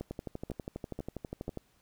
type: two click trains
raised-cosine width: 2 ms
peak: -24 / -24 dBFS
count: 19 / 4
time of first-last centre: 0.11-1.573 / 0.01-1.481 s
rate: 12.3 / 2.04 Hz
effects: pink hiss -69 dBFS RMS until 1.81 s